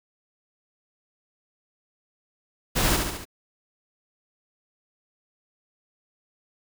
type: noise with echo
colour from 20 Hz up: pink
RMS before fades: -23 dBFS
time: 2.75-2.97 s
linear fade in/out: 20 ms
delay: 71 ms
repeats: 4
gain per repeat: -4 dB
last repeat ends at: 3.254 s
effects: none